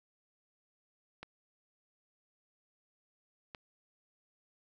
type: clicks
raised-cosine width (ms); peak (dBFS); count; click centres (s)
0.3; -28; 2; 1.23 / 3.548
effects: none